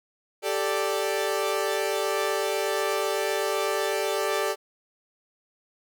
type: chord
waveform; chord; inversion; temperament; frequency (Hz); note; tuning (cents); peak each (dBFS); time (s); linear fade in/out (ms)
sawtooth; G suspended second; none; equal; 392 / 440 / 587.3; G4 / A4 / D5; 0 / 0 / 0; -25; 0.42-4.56; 50
effects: none